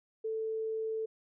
sine tone, 442 Hz, A4, 8 cents sharp, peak -32 dBFS, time 0.24-1.06 s, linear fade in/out 10 ms, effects none

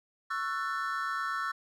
triangle chord, F# minor seventh, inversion second, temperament just, 1110 / 1332 / 1480 / 1776 Hz, C#6 / E6 / F#6 / A6, +2 / +18 / 0 / +16 cents, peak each -35 / -32 / -36 / -37 dBFS, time 0.3-1.52 s, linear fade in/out 10 ms, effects none

